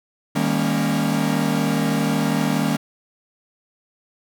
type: chord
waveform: 45% pulse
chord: Eb dominant seventh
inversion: none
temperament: equal with one note detuned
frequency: 155.56 / 200.6 / 233.1 / 277.2 Hz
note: Eb3 / G3 / Bb3 / Db4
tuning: 0 / +40 / 0 / 0 cents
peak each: -24 dBFS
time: 0.35-2.77 s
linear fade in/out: 10 ms
effects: none